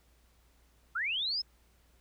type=linear sweep; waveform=sine; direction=up; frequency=1280 to 5274 Hz; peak=-30 dBFS; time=0.95-1.42 s; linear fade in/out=10 ms; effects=added 59 Hz sine -64 dBFS peak until 2 s + pink hiss -69 dBFS RMS until 2 s